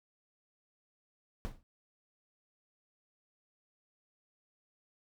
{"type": "noise with exponential decay", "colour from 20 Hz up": "brown", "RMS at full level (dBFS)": -33, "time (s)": [1.45, 1.63], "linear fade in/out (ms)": 0, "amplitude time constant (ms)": 39, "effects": []}